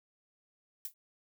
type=noise with exponential decay; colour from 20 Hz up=violet; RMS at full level=-35 dBFS; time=0.85-0.94 s; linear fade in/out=1 ms; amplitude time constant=19 ms; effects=none